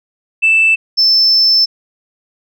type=tone pair in turn; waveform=sine; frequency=2645 / 5290 Hz; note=E7 / E8; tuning=+5 / +5 cents; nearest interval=octave; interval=1200 cents; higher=second; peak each=-6 dBFS; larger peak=neither; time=0.42-0.76 / 0.97-1.66 s; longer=second; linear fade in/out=20 ms; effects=tanh soft clip ceiling -3 dBFS